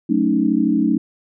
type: chord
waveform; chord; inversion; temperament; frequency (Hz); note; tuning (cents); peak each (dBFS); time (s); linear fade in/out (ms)
sine; D# half-diminished seventh; first; equal with one note detuned; 185 / 220 / 278.3 / 311.1; F#3 / A3 / C#4 / D#4; 0 / 0 / +7 / 0; -23 / -19 / -19 / -19; 0.09-0.98; 10
effects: none